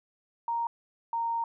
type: tone pair in turn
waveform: sine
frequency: 932.3 / 925.3 Hz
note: A#5 / A#5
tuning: 0 / -13 cents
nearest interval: unison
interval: 13 cents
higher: first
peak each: -27 / -27 dBFS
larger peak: neither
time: 0.48-0.67 / 1.13-1.44 s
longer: second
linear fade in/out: 2 ms
effects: none